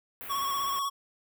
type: band-stop noise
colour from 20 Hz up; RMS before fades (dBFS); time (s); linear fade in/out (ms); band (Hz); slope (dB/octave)
white; -41; 0.21-0.79; 0; 2700 to 12000; 24
type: tone with vibrato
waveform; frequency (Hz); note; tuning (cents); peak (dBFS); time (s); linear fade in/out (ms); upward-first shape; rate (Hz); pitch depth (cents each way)
square; 1108.7; C#6; 0; -29; 0.29-0.9; 20; square; 16; 27
effects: none